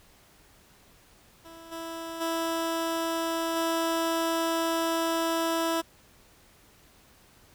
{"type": "tone with level steps", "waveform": "15% pulse", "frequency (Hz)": 329.6, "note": "E4", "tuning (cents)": 0, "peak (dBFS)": [-39, -29, -21, -19], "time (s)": [1.44, 5.82], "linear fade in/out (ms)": 20, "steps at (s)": [1.71, 2.2, 3.55], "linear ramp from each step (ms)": 20, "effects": ["pink hiss -58 dBFS RMS until 7.54 s"]}